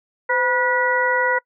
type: harmonic tone with a mistuned harmonic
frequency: 486.2 Hz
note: B4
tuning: 27 cents flat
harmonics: 1 / 2 / 3 / 4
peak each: -22 / -22 / -22 / -22 dBFS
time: 0.29-1.39 s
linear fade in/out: 10 ms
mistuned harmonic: 1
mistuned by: +82 cents
effects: noise-tail reverb RT60 0.1 s tail -25 dB re dry